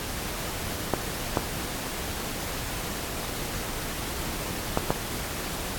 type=clicks; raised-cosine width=1 ms; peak=-7 dBFS; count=4; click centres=0.937 / 1.372 / 4.774 / 4.905 s; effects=pink hiss -33 dBFS RMS until 5.78 s + AAC 64 kbps